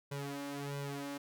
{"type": "tone with flanger", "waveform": "sawtooth", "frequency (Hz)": 141.3, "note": "C#3", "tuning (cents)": 34, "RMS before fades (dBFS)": -41, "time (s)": [0.11, 1.18], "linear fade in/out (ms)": 10, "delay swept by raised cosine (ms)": [2, 3.4], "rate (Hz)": 1.5, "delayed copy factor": 1, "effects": []}